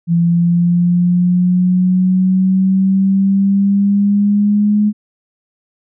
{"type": "exponential sweep", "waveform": "sine", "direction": "up", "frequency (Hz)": [169, 210.2], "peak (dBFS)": -9, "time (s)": [0.07, 4.93], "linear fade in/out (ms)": 50, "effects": []}